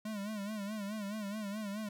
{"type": "tone with vibrato", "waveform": "square", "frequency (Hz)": 207.7, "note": "G#3", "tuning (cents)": 0, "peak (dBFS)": -38, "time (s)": [0.05, 1.89], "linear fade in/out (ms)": 5, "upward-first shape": "sine", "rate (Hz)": 4.7, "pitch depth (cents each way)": 94, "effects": []}